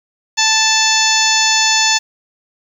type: harmonic tone with a mistuned harmonic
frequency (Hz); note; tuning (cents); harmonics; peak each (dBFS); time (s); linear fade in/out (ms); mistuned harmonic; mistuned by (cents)
880; A5; 0; 1 / 2 / 3 / 4 / 5 / 6 / 7 / 8; -19 / -19 / -19 / -19 / -19 / -19 / -19 / -19; 0.37-1.99; 20; 8; -38
effects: 7-bit